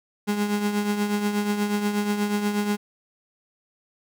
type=tone with tremolo; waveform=35% pulse; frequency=206.6 Hz; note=G#3; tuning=9 cents flat; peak=-18 dBFS; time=0.27-2.77 s; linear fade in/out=20 ms; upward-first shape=triangle; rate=8.3 Hz; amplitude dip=60%; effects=none